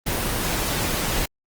pink noise, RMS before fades -24 dBFS, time 0.06-1.26 s, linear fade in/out 10 ms, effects Opus 24 kbps

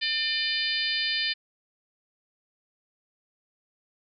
harmonic tone, 600 Hz, D5, 37 cents sharp, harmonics 3 / 4 / 5 / 6 / 7 / 8, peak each -32 / -32 / -32 / -32 / -32 / -32 dBFS, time 0.01-1.34 s, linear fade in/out 20 ms, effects none

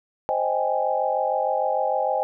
sine chord, Ab major seventh, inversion first, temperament equal, 523.3 / 622.3 / 784 / 830.6 Hz, C5 / Eb5 / G5 / Ab5, 0 / 0 / 0 / 0 cents, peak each -26 dBFS, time 0.29-2.23 s, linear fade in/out 0 ms, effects none

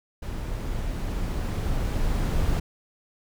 brown noise with level ramp, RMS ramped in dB -31 to -23 dBFS, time 0.22-2.6 s, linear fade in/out 10 ms, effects none

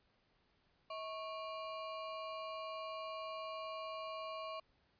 square ring-modulated tone, 872 Hz, A5, 16 cents flat, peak -40 dBFS, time 0.9-4.6 s, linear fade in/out 5 ms, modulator 231 Hz, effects pink hiss -75 dBFS RMS until 4.99 s + resampled to 11025 Hz

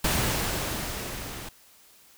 pink noise with level ramp, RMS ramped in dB -24 to -39 dBFS, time 0.04-1.49 s, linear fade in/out 5 ms, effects white hiss -56 dBFS RMS until 2.17 s

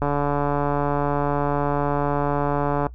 click train, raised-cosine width 1 ms, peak -9 dBFS, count 411, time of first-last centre 0.02-2.867 s, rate 144 Hz, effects noise-tail reverb RT60 0.1 s tail -19 dB re dry + added 60 Hz sine -36 dBFS peak until 2.94 s

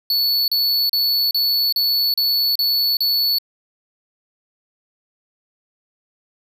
square tone bursts, 4435 Hz, C#8, in tune, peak -16 dBFS, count 8, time 0.1-3.385 s, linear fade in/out 2 ms, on 380 ms, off 35 ms, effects none

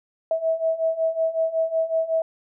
sine beating tone pair, 646 / 651.4 Hz, E5 / E5, -35 / -21 cents, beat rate 5.4 Hz, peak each -25 / -22 dBFS, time 0.31-2.22 s, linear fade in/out 2 ms, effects none

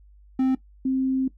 triangle / sine tone pair in turn, 261.6 / 263.1 Hz, C4 / C4, 0 / +10 cents, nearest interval unison, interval 10 cents, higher second, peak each -16 / -20 dBFS, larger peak first, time 0.39-0.55 / 0.85-1.28 s, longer second, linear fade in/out 5 ms, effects noise-tail reverb RT60 0.1 s tail -17 dB re dry + added 50 Hz sine -49 dBFS peak until 1.37 s

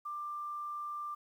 sine tone with quantisation, 1186 Hz, D6, 17 cents sharp, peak -37 dBFS, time 0.05-1.15 s, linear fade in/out 10 ms, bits 11, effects none

